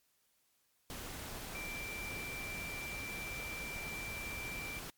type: tone in noise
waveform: sine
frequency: 2349 Hz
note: D7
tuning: in tune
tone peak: -42 dBFS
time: 1.55-4.79 s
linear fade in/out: 0 ms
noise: pink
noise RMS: -45 dBFS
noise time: 0.9-4.9 s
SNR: 0 dB
effects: white hiss -75 dBFS RMS until 4.97 s + MP3 96 kbps